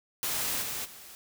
white noise with level steps, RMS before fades -31 / -35 / -48 dBFS, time 0.23-1.15 s, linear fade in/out 0 ms, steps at 0.61 / 0.84 s, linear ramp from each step 20 ms, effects none

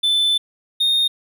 triangle tone pair in turn, 3520 / 3685 Hz, A7 / A#7, 0 / -21 cents, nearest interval minor second, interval 79 cents, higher second, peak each -13 dBFS, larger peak neither, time 0.03-0.38 / 0.8-1.08 s, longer first, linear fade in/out 10 ms, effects none

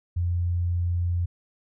sine tone, 87.31 Hz, F2, in tune, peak -22 dBFS, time 0.16-1.26 s, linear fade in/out 10 ms, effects none

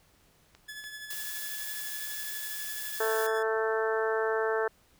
click train, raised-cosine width 0.2 ms, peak -34 dBFS, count 4, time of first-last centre 0.55-1.422 s, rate 3.44 Hz
sawtooth tone with tremolo, 1714 Hz, A6, 46 cents flat, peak -35 dBFS, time 0.68-3.43 s, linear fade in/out 10 ms, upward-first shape sine, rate 12 Hz, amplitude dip 45%
blue noise, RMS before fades -38 dBFS, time 1.1-3.27 s, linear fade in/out 5 ms
harmonic tone, 221.2 Hz, A3, 9 cents sharp, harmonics 2 / 3 / 4 / 5 / 6 / 7 / 8, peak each -28 / -35 / -36 / -39 / -37 / -36 / -38 dBFS, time 3-4.68 s, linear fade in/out 5 ms
effects pink hiss -64 dBFS RMS until 4.99 s

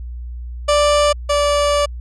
30% pulse tone pair in turn, 587.3 / 580.9 Hz, D5 / D5, 0 / -19 cents, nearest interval unison, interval 19 cents, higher first, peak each -9 / -11 dBFS, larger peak first, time 0.68-1.13 / 1.29-1.86 s, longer second, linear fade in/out 10 ms, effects added 60 Hz sine -26 dBFS peak until 2 s + resampled to 22050 Hz

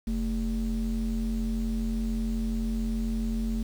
triangle ring-modulated tone, 89.3 Hz, F2, 39 cents sharp, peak -21 dBFS, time 0.07-3.63 s, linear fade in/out 5 ms, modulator 135 Hz, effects 8-bit

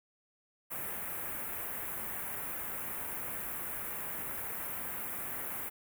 white band-stop noise, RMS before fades -39 dBFS, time 0.7-5.7 s, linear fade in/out 20 ms, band 2200 to 11000 Hz, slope 24 dB/octave, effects none

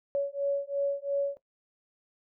sine beating tone pair, 560 / 562.9 Hz, C#5 / C#5, +18 / +26 cents, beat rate 2.9 Hz, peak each -30 dBFS, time 0.15-1.37 s, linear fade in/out 0 ms, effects noise-tail reverb RT60 0.1 s tail -17 dB re dry

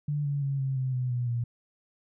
sine tone with pitch steps, 146.83 / 142.49 / 138.27 / 134.18 / 130.21 / 126.35 / 122.62 / 118.99 Hz, D3 / C#3 / C#3 / C3 / C3 / B2 / B2 / A#2, 0 / +48 / -4 / +44 / -8 / +40 / -12 / +36 cents, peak -26 dBFS, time 0.08-1.44 s, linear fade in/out 5 ms, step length 170 ms, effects none

